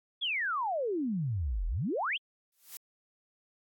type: exponential two-way sweep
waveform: sine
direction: down then up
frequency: 3500 to 38.38 to 3500 Hz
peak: -29 dBFS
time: 0.21-2.18 s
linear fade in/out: 20 ms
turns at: 1.67 s
type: noise with exponential growth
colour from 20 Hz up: blue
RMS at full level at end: -39 dBFS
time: 2.52-2.77 s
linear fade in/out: 2 ms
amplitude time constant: 54 ms
effects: AAC 64 kbps